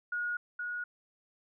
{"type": "tone pair in turn", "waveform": "sine", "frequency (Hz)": [1443, 1450.9], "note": ["F#6", "F#6"], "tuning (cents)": [-44, -34], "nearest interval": "unison", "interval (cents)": 10, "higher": "second", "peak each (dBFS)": [-31, -34], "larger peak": "first", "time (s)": [[0.12, 0.37], [0.59, 0.84]], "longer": "neither", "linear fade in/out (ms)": 5, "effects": []}